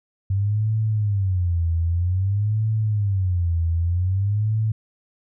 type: tone with vibrato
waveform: sine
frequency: 95.5 Hz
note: G2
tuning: 45 cents flat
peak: -18 dBFS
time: 0.3-4.72 s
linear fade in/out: 5 ms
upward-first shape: sine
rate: 0.52 Hz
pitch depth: 240 cents each way
effects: none